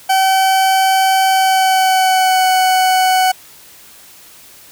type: tone with pitch glide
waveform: 40% pulse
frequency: 765 to 746.7 Hz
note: G5 to F#5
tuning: -42 to +16 cents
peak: -9 dBFS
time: 0.09-3.32 s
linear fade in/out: 10 ms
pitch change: -42 cents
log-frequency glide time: 1.28-2.46 s
effects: white hiss -41 dBFS RMS until 4.71 s